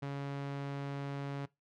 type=tone with low-pass filter; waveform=sawtooth; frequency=140.2 Hz; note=C#3; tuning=20 cents sharp; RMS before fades=-39 dBFS; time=0.02-1.46 s; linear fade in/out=10 ms; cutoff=3700 Hz; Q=0.53; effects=noise-tail reverb RT60 0.2 s tail -21 dB re dry